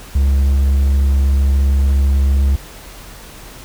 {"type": "tone", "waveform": "triangle", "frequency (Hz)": 68.6, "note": "C#2", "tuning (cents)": -17, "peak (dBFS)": -8, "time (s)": [0.15, 2.56], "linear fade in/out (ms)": 5, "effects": ["added 43 Hz sine -38 dBFS peak until 3.64 s", "pink hiss -37 dBFS RMS until 3.64 s"]}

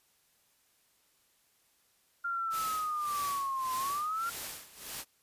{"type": "linear two-way sweep", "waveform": "sine", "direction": "down then up", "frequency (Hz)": [1396.9, 1023, 1396.9], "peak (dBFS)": -31, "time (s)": [2.24, 4.3], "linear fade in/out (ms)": 10, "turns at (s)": 3.74}
{"type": "noise with tremolo", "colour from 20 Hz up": "white", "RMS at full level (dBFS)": -39, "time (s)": [2.5, 5.05], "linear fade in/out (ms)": 50, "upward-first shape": "sine", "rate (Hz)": 1.7, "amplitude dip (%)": 85}
{"effects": ["white hiss -70 dBFS RMS until 5.22 s", "resampled to 32000 Hz"]}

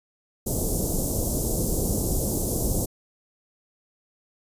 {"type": "band-stop noise", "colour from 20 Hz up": "pink", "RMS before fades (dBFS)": -25, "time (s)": [0.46, 2.86], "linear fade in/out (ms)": 10, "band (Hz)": [590, 6700], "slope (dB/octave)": 24, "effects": ["resampled to 32000 Hz"]}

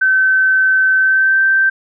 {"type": "tone with pitch glide", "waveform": "sine", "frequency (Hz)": [1534, 1560.8], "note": ["G6", "G6"], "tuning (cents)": [-38, -8], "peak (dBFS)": -9, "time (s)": [0.01, 1.7], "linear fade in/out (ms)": 10, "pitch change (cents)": 30, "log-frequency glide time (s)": [0.97, 1.41], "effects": []}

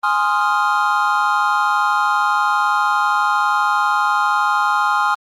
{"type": "chord", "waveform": "triangle", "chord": "F minor seventh", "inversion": "first", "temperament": "equal", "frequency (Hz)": [830.6, 1046.5, 1244.5, 1396.9], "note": ["Ab5", "C6", "Eb6", "F6"], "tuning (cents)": [0, 0, 0, 0], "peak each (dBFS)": -18, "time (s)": [0.03, 5.15], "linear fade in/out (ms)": 10, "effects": ["Opus 32 kbps"]}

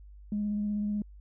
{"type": "tone with vibrato", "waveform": "sine", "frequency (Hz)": 207.7, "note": "G#3", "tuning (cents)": 0, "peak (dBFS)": -27, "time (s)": [0.32, 1.02], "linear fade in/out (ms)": 2, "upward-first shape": "sine", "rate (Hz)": 16, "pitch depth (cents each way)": 16, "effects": ["tanh soft clip ceiling -23 dBFS", "added 50 Hz sine -47 dBFS peak until 1.2 s"]}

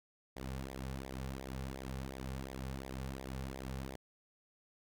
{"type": "tone with flanger", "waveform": "sawtooth", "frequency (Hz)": 66.1, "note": "C2", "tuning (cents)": 18, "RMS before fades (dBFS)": -43, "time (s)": [0.36, 3.96], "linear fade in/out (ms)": 5, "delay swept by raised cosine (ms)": [0.69, 3.19], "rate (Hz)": 2.8, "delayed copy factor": -0.75, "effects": []}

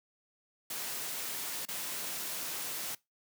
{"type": "noise with dropouts", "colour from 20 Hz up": "white", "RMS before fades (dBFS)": -38, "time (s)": [0.7, 2.95], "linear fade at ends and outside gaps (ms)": 5, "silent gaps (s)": [1.654, 1.685], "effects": ["noise-tail reverb RT60 0.2 s tail -22 dB re dry", "high-pass 150 Hz 12 dB/octave"]}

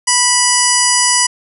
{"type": "harmonic tone", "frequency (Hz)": 982, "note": "B5", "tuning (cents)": -10, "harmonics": [1, 2, 3, 5, 6, 7, 8, 9, 10], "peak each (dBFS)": [-18, -19, -22, -17, -17, -21, -19, -21, -17], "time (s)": [0.07, 1.27], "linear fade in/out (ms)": 10, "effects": []}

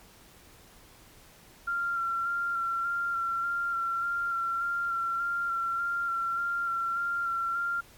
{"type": "tone with vibrato", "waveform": "sine", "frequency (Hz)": 1376, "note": "F6", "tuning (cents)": -26, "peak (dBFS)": -27, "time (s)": [1.67, 7.81], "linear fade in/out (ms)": 10, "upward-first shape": "square", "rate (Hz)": 1.7, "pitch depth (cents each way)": 17, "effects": ["pink hiss -55 dBFS RMS until 7.97 s", "MP3 96 kbps"]}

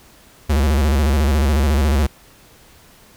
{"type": "tone with vibrato", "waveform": "square", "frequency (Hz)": 72, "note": "D2", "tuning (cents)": -34, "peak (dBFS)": -14, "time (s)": [0.49, 2.07], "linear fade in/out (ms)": 10, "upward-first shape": "square", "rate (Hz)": 14, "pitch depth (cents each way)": 110, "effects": ["pink hiss -48 dBFS RMS until 3.16 s"]}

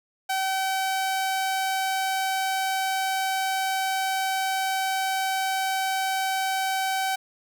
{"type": "tone", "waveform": "sawtooth", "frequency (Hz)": 766, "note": "G5", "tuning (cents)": -40, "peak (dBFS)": -20, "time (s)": [0.29, 7.16], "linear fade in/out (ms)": 10, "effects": []}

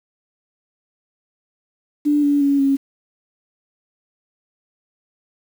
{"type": "tone with pitch steps", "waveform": "sine", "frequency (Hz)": [293.7, 287.2, 280.8, 274.5], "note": ["D4", "D4", "C#4", "C#4"], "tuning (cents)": [0, -39, 22, -17], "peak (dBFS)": -13, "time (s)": [2.05, 2.77], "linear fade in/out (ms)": 20, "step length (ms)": 180, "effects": ["7-bit"]}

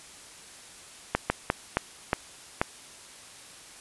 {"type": "slowing click train", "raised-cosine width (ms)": 0.5, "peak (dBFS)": -7, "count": 6, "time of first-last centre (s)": [1.15, 2.615], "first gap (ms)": 150, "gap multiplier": 1.34, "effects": ["white hiss -48 dBFS RMS until 3.8 s", "resampled to 24000 Hz"]}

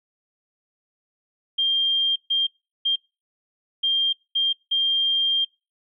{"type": "tone bursts at uneven times", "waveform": "sine", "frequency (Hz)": 3194, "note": "G7", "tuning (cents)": 32, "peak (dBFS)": -18, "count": 6, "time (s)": [[1.58, 2.16], [2.3, 2.47], [2.85, 2.96], [3.83, 4.13], [4.35, 4.53], [4.71, 5.45]], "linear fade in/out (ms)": 10, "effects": ["noise-tail reverb RT60 0.3 s tail -25 dB re dry"]}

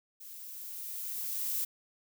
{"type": "noise with level ramp", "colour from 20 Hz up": "violet", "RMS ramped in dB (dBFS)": [-48, -32], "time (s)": [0.2, 1.65], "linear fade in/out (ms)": 10, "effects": []}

